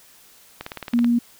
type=click train; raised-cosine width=0.3 ms; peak=-15 dBFS; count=9; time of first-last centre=0.61-1.045 s; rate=18.4 Hz
type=tone; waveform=sine; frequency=237.7 Hz; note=A#3; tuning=34 cents sharp; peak=-15 dBFS; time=0.93-1.19 s; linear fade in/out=10 ms
effects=white hiss -51 dBFS RMS until 1.39 s